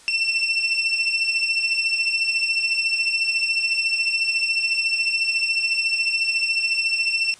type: beating tone pair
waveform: 30% pulse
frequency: 2683 / 2697 Hz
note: E7 / E7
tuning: +30 / +39 cents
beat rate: 14 Hz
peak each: -22 / -18 dBFS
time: 0.08-7.34 s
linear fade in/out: 0 ms
effects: white hiss -48 dBFS RMS until 7.39 s + resampled to 22050 Hz